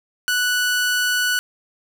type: tone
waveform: sawtooth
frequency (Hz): 1480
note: F#6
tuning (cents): 0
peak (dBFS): -14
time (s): 0.28-1.39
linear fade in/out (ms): 0
effects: none